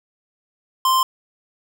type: tone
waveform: square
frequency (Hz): 1044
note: C6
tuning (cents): -4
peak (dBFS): -15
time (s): 0.85-1.03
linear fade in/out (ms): 2
effects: none